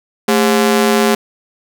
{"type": "ring-modulated tone", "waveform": "sawtooth", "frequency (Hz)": 314, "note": "D#4", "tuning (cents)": 16, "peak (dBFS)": -3, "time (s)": [0.28, 1.15], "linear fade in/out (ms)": 5, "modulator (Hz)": 92.6, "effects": []}